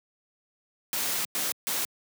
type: noise bursts at uneven times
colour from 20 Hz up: white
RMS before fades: -29 dBFS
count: 3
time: 0.93-1.25 / 1.35-1.52 / 1.67-1.85 s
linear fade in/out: 0 ms
effects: high-pass 150 Hz 12 dB/octave